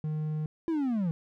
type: tone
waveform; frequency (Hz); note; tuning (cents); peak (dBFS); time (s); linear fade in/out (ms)
triangle; 153.9; D#3; -19; -27; 0.04-0.46; 2
type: linear sweep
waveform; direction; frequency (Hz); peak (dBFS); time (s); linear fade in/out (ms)
triangle; down; 339.7 to 155.56; -24; 0.68-1.11; 0
effects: none